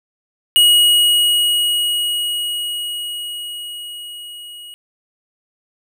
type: tone with level ramp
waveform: square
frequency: 2900 Hz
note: F#7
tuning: 35 cents flat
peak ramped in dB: -8 to -34 dBFS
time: 0.56-4.74 s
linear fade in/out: 0 ms
effects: none